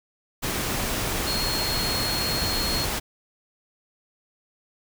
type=tone in noise; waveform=sine; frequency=4291 Hz; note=C8; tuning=43 cents sharp; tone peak=-27 dBFS; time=1.26-2.86 s; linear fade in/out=20 ms; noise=pink; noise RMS=-27 dBFS; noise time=0.42-3 s; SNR=-3 dB; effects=none